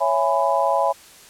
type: chord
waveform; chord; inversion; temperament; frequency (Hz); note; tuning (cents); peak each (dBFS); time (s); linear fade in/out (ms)
sine; C# minor seventh; none; just; 554.4 / 665.2 / 831.5 / 997.9; C#5 / E5 / G#5 / B5; 0 / +16 / +2 / +18; -22; 0-0.93; 20
effects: white hiss -46 dBFS RMS until 1.29 s + low-pass 11000 Hz 12 dB/octave